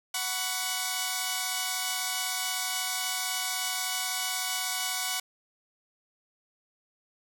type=chord; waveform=5% pulse; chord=F# suspended fourth; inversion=none; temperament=equal with one note detuned; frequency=740 / 987.8 / 1128.1 Hz; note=F#5 / B5 / C#6; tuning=0 / 0 / +30 cents; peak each=-20 / -25 / -22 dBFS; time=0.14-5.2 s; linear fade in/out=5 ms; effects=none